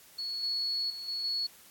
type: tone with level steps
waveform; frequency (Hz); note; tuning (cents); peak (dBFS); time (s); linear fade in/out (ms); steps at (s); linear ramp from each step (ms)
sine; 4379; C#8; -22; -33 / -29 / -38 / -32 / -29; 0.18-1.47; 10; 0.43 / 0.9 / 1.08 / 1.24; 2
effects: white hiss -56 dBFS RMS until 1.7 s + AAC 64 kbps